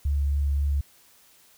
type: tone with vibrato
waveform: sine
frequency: 71 Hz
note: C#2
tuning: 42 cents sharp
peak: -21 dBFS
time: 0.05-0.81 s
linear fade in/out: 5 ms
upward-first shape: triangle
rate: 3.7 Hz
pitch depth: 14 cents each way
effects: white hiss -57 dBFS RMS until 1.57 s